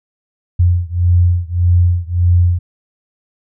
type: beating tone pair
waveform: sine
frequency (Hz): 87.31 / 89.01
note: F2 / F2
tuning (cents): 0 / +33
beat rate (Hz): 1.7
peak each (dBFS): -12 / -13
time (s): 0.59-2.59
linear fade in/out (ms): 10
effects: none